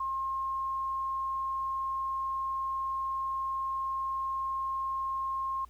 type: tone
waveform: sine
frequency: 1068 Hz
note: C6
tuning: 35 cents sharp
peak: -30 dBFS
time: 0-5.65 s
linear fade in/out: 5 ms
effects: added 60 Hz sine -53 dBFS peak until 5.69 s + pink hiss -65 dBFS RMS until 5.69 s